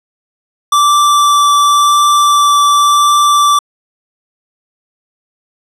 square tone with vibrato, 1167 Hz, D6, 11 cents flat, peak -7 dBFS, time 0.72-3.59 s, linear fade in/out 5 ms, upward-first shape triangle, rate 0.92 Hz, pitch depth 9 cents each way, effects low-pass 11000 Hz 12 dB/octave

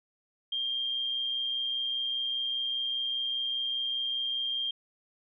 sine tone with amplitude modulation, 3200 Hz, G7, 35 cents sharp, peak -27 dBFS, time 0.52-4.71 s, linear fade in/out 5 ms, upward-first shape sine, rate 125 Hz, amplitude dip 40%, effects none

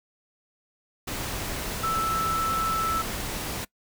sine tone in noise, 1318.5 Hz, E6, in tune, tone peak -24 dBFS, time 1.83-3.02 s, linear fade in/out 10 ms, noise pink, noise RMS -32 dBFS, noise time 1.07-3.65 s, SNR +5 dB, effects noise-tail reverb RT60 0.1 s tail -22 dB re dry

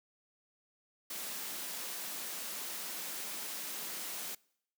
white high-pass noise, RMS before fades -41 dBFS, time 1.1-4.35 s, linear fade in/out 5 ms, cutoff 160 Hz, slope 96 dB/octave, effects noise-tail reverb RT60 0.7 s tail -25 dB re dry

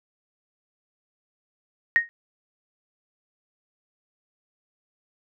sine tone with exponential decay, 1864.7 Hz, A#6, in tune, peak -11 dBFS, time 1.96-2.09 s, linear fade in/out 0 ms, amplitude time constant 28 ms, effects none

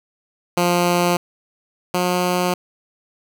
10% pulse tone pair in turn, 175.5 / 179.5 Hz, F3 / F3, +9 / +48 cents, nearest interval unison, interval 39 cents, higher second, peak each -7 / -9 dBFS, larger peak first, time 0.57-1.17 / 1.94-2.54 s, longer neither, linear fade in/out 5 ms, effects none

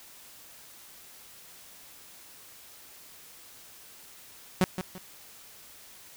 sawtooth tone with echo, 185 Hz, F#3, in tune, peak -16 dBFS, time 4.61-4.64 s, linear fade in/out 0 ms, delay 170 ms, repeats 2, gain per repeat -10 dB, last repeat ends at 4.98 s, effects white hiss -51 dBFS RMS until 6.16 s

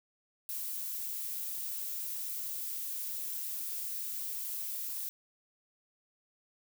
violet noise, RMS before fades -38 dBFS, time 0.49-5.09 s, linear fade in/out 0 ms, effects none

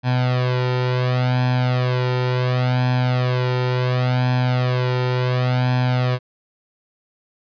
sawtooth tone with flanger, 125.8 Hz, B2, 32 cents sharp, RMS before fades -19 dBFS, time 0.03-6.19 s, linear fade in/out 50 ms, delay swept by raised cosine 1.2 to 2.19 ms, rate 0.7 Hz, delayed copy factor +0.85, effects resampled to 11025 Hz

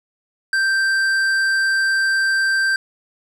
sine tone with tanh clipping, 1568 Hz, G6, in tune, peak -17 dBFS, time 0.53-2.76 s, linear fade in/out 2 ms, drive 11 dB, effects none

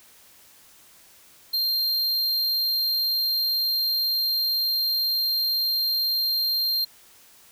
square tone, 4186 Hz, C8, in tune, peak -22 dBFS, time 1.53-6.85 s, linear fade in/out 10 ms, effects white hiss -53 dBFS RMS until 7.51 s

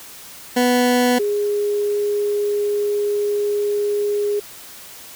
20% pulse / sine tone pair in turn, 246.9 / 412.1 Hz, B3 / G#4, 0 / -13 cents, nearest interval major sixth, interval 887 cents, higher second, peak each -9 / -17 dBFS, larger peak first, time 0.56-1.19 / 1.19-4.4 s, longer second, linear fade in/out 10 ms, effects white hiss -39 dBFS RMS until 5.15 s

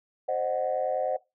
sine tone cluster, 524 / 614 / 740 Hz, C5 / D#5 / F#5, +2 / -23 / 0 cents, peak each -29 dBFS, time 0.28-1.17 s, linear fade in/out 10 ms, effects noise-tail reverb RT60 0.2 s tail -19 dB re dry + tanh soft clip ceiling -17 dBFS

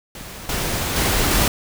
pink noise with level steps, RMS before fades -35 / -23 / -19 / -17 dBFS, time 0.15-1.48 s, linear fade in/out 2 ms, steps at 0.49 / 0.96 / 1.31 s, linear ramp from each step 2 ms, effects none

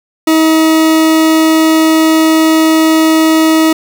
40% pulse tone, 318.7 Hz, D#4, 42 cents sharp, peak -5 dBFS, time 0.27-3.73 s, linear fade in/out 5 ms, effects none

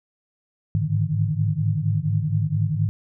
sine tone cluster, 103 / 107.3 / 147.9 / 158.5 Hz, G#2 / A2 / D3 / D#3, -14 / -43 / +13 / +32 cents, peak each -25 dBFS, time 0.75-2.89 s, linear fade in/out 0 ms, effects none

